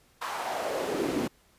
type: noise with high-pass filter sweep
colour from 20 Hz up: brown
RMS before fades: -31 dBFS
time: 0.21-1.28 s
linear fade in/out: 10 ms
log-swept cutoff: 1100 to 240 Hz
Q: 2.6
effects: pink hiss -63 dBFS RMS until 1.58 s + resampled to 32000 Hz